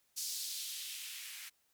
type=noise with band-pass filter sweep; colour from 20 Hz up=violet; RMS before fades=-43 dBFS; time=0.16-1.5 s; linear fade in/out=20 ms; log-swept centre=5400 to 1900 Hz; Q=1.8; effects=white hiss -75 dBFS RMS until 1.73 s